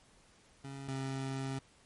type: tone pair in turn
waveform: 25% pulse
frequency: 137.2 / 134.3 Hz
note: C#3 / C3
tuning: -17 / +46 cents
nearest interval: unison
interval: 37 cents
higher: first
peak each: -39 / -32 dBFS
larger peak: second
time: 0.64-0.88 / 0.88-1.59 s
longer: second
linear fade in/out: 5 ms
effects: pink hiss -64 dBFS RMS until 1.85 s + MP3 48 kbps